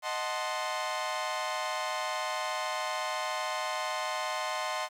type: chord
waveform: sawtooth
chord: D# diminished seventh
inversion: none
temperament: equal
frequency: 622.3 / 740 / 880 / 1046.5 Hz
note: D#5 / F#5 / A5 / C6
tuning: 0 / 0 / 0 / 0 cents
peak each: -33 / -34 / -35 / -31 dBFS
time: 0.02-4.89 s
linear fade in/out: 50 ms
effects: low-pass 8000 Hz 12 dB/octave + 10-bit